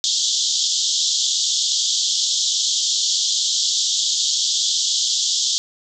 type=band-pass noise; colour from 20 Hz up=pink; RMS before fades=-20 dBFS; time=0.04-5.58 s; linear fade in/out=0 ms; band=3200 to 7400 Hz; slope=96 dB/octave; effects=none